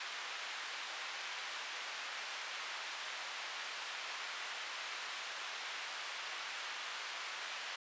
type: band-pass noise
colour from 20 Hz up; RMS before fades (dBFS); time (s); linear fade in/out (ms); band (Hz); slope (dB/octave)
white; -44; 0-7.76; 5; 890 to 3100; 12
effects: resampled to 16000 Hz